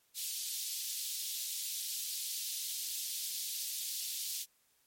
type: high-pass noise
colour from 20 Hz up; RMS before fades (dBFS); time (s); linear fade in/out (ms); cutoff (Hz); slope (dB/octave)
pink; -39; 0.14-4.46; 50; 3600; 24
effects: white hiss -72 dBFS RMS until 4.86 s + MP3 64 kbps